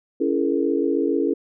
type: chord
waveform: sine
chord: A# half-diminished seventh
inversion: first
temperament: just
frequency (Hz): 279.7 / 335.6 / 419.5 / 466.2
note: C#4 / E4 / G#4 / A#4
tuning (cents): +16 / +31 / +17 / 0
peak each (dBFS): -23 / -23 / -24 / -26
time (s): 0.2-1.34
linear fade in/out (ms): 10
effects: none